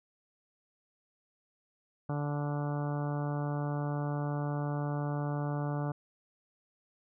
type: harmonic tone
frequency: 145.8 Hz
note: D3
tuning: 12 cents flat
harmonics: 1 / 2 / 3 / 4 / 5 / 6 / 7 / 8 / 9 / 10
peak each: -32 / -39 / -44 / -42 / -44 / -45 / -51 / -47 / -53 / -51 dBFS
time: 2.09-5.92 s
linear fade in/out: 5 ms
effects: none